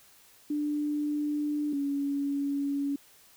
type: tone pair in turn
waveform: sine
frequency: 295.9 / 281.7 Hz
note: D4 / C#4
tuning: +13 / +28 cents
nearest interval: minor second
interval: 85 cents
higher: first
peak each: -27 dBFS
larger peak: neither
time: 0.5-1.73 / 1.73-2.96 s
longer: neither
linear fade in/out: 5 ms
effects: white hiss -58 dBFS RMS until 3.36 s